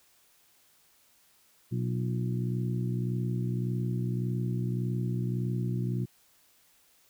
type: harmonic tone with a mistuned harmonic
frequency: 61.74 Hz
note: B1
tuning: in tune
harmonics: 2 / 3 / 4 / 5 / 6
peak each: -29 / -34 / -41 / -44 / -41 dBFS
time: 1.71-6.06 s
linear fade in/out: 20 ms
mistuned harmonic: 6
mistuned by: -78 cents
effects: white hiss -64 dBFS RMS until 7.09 s